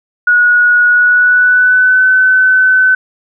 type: tone with pitch glide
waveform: sine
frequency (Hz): 1456 to 1515.2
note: F#6 to F#6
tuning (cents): -28 to +41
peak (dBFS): -5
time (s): 0.27-2.95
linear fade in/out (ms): 5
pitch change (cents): +69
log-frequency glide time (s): 0.88-2.06
effects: none